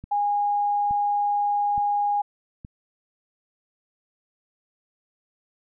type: click train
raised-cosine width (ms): 5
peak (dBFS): -26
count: 4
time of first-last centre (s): 0.04-2.649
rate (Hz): 1.15
type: tone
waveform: sine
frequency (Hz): 820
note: G#5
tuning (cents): -22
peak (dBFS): -20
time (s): 0.11-2.22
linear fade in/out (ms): 10
effects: none